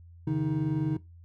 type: tone cluster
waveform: triangle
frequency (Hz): 135.1 / 154.9 / 313.9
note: C#3 / D#3 / D#4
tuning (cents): -44 / -7 / +15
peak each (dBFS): -28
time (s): 0.27-0.97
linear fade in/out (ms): 5
effects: noise-tail reverb RT60 0.2 s tail -19 dB re dry + added 85 Hz sine -48 dBFS peak until 1.24 s